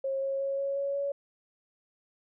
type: tone with pitch steps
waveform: sine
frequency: 540 / 544.4 / 548.8 / 553.3 / 557.8 / 562.3 Hz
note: C#5 / C#5 / C#5 / C#5 / C#5 / C#5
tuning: -45 / -31 / -17 / -3 / +11 / +25 cents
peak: -28 dBFS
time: 0.04-1.12 s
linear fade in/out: 5 ms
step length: 180 ms
effects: none